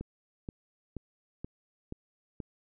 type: click train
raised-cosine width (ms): 3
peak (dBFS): -25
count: 6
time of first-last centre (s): 0.01-2.402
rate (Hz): 2.09
effects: none